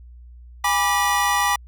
square tone cluster, 818 / 982 / 1175 / 1940 Hz, G#5 / B5 / D6 / B6, -26 / -10 / +1 / -31 cents, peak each -24 dBFS, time 0.64-1.56 s, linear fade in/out 5 ms, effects added 60 Hz sine -40 dBFS peak until 1.67 s

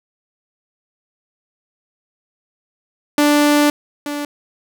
sawtooth tone pair in turn, 293.7 / 291.2 Hz, D4 / D4, 0 / -15 cents, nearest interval unison, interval 15 cents, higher first, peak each -7 / -18 dBFS, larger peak first, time 3.18-3.7 / 4.06-4.25 s, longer first, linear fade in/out 2 ms, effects none

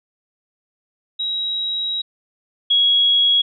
sine tone pair in turn, 3841 / 3323 Hz, B7 / G#7, -49 / 0 cents, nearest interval minor third, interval 251 cents, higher first, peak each -20 / -12 dBFS, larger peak second, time 1.19-2.02 / 2.7-3.42 s, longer first, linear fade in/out 10 ms, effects none

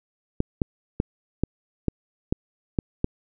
clicks, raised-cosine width 3 ms, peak -8 dBFS, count 8, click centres 0.404 / 0.618 / 1.001 / 1.436 / 1.883 / 2.325 / 2.788 / 3.044 s, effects none

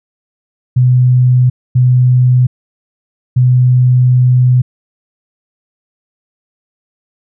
sine tone bursts at uneven times, 125.8 Hz, B2, 32 cents sharp, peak -5 dBFS, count 3, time 0.76-1.5 / 1.75-2.47 / 3.36-4.62 s, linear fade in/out 10 ms, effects none

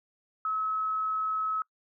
sine tone, 1288 Hz, E6, 41 cents flat, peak -27 dBFS, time 0.45-1.62 s, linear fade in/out 2 ms, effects noise-tail reverb RT60 0.1 s tail -24 dB re dry

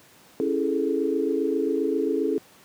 sine chord, A major seventh, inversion first, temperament just, 275 / 330 / 412.5 / 440 Hz, C#4 / E4 / G#4 / A4, -14 / +2 / -12 / 0 cents, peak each -27 dBFS, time 0.4-2.38 s, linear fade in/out 0 ms, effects pink hiss -53 dBFS RMS until 2.64 s + high-pass 150 Hz 12 dB/octave

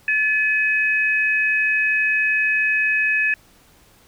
sine tone pair together, 1727.8 / 2535 Hz, A6 / D#7, -32 / +32 cents, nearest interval perfect fifth, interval 664 cents, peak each -19 dBFS, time 0.08-3.34 s, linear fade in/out 2 ms, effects pink hiss -53 dBFS RMS until 4.07 s

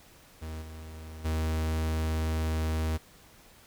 45% pulse tone with level steps, 79.3 Hz, D#2, 33 cents sharp, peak -36 / -41 / -27 dBFS, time 0.41-2.98 s, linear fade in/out 20 ms, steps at 0.61 / 1.24 s, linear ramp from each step 20 ms, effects pink hiss -56 dBFS RMS until 3.66 s

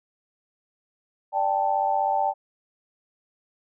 sine chord, D suspended fourth, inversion none, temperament equal, 587.3 / 784 / 880 Hz, D5 / G5 / A5, 0 / 0 / 0 cents, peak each -29 / -23 / -25 dBFS, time 1.32-2.34 s, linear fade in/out 50 ms, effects none

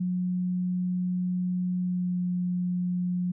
sine tone with pitch glide, 180.9 to 179.13 Hz, F#3 to F3, -39 to +44 cents, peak -25 dBFS, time 0-3.32 s, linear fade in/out 10 ms, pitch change -17 cents, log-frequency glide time 1.78-2.19 s, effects none

